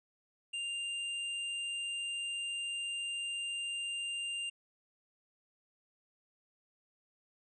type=tone with hard clipping; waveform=sine; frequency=2794 Hz; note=F7; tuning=in tune; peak=-37 dBFS; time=0.53-4.5 s; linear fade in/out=10 ms; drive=12 dB; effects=resampled to 22050 Hz